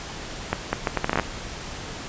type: accelerating click train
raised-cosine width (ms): 0.5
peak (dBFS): -6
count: 11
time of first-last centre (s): 0.53-1.197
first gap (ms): 200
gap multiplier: 0.71
effects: pink hiss -35 dBFS RMS until 2.08 s + resampled to 16000 Hz